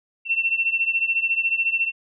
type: beating tone pair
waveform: sine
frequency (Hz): 2700 / 2714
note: E7 / E7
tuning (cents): +41 / +50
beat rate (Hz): 14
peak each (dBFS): -21 / -24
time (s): 0.25-1.92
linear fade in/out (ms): 50
effects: none